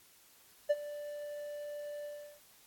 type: tone with ADSR envelope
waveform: triangle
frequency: 587.3 Hz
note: D5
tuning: in tune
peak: -21 dBFS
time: 0.69-2.4 s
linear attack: 17 ms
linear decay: 37 ms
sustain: -17 dB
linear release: 360 ms
effects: white hiss -62 dBFS RMS until 2.66 s + AAC 64 kbps